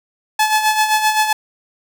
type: tone with tremolo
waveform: sawtooth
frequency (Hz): 861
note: A5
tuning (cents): -38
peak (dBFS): -7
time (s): 0.39-1.33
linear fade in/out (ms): 5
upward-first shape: sine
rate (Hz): 7.7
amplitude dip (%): 60
effects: none